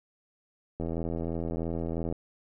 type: click train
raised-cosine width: 2 ms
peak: -20 dBFS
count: 111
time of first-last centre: 0.8-2.125 s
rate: 83 Hz
effects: none